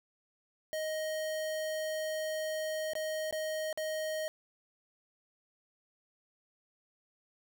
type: tone with dropouts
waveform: square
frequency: 625 Hz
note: D#5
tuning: 8 cents sharp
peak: -34 dBFS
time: 0.73-4.28 s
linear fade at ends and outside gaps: 0 ms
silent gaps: 2.934-2.953 / 3.31-3.326 / 3.728-3.775 s
effects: none